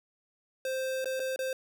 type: tone with dropouts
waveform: square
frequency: 523.3 Hz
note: C5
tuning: in tune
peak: -31 dBFS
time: 0.65-1.53 s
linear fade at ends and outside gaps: 2 ms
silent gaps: 1.045-1.056 / 1.196-1.2 / 1.361-1.39 s
effects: none